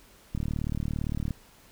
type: click train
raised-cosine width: 5 ms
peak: -18 dBFS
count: 37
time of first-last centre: 0.35-1.307 s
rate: 37.6 Hz
effects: pink hiss -56 dBFS RMS until 1.71 s